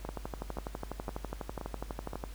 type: two click trains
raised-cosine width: 1 ms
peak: -22 / -24 dBFS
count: 27 / 5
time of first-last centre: 0.09-2.239 / 0.05-2.133 s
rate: 12.1 / 1.92 Hz
effects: added 50 Hz sine -42 dBFS peak until 2.34 s + pink hiss -54 dBFS RMS until 2.34 s